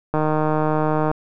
click train, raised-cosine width 1 ms, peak -7 dBFS, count 151, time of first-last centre 0.14-1.114 s, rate 154 Hz, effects none

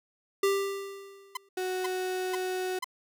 square tone with exponential decay, 394.6 Hz, G4, 11 cents sharp, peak -22 dBFS, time 0.43-1.49 s, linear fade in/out 5 ms, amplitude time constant 230 ms
sawtooth tone bursts, 1021 Hz, C6, 43 cents flat, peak -27 dBFS, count 4, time 1.35-2.844 s, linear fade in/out 5 ms, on 21 ms, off 470 ms
35% pulse tone, 370 Hz, F#4, in tune, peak -28 dBFS, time 1.57-2.79 s, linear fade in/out 5 ms
effects none

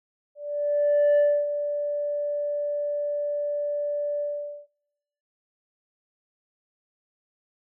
sine tone with ADSR envelope, 584 Hz, D5, 10 cents flat, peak -13 dBFS, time 0.35-4.67 s, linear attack 830 ms, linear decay 280 ms, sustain -11 dB, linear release 460 ms, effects noise-tail reverb RT60 0.8 s tail -23 dB re dry + tanh soft clip ceiling -15 dBFS

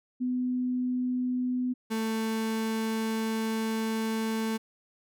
sine / 35% pulse tone pair in turn, 250.8 / 222.1 Hz, B3 / A3, +27 / +16 cents, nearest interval major second, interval 211 cents, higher first, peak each -26 dBFS, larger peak neither, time 0.2-1.74 / 1.9-4.58 s, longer second, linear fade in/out 20 ms, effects none

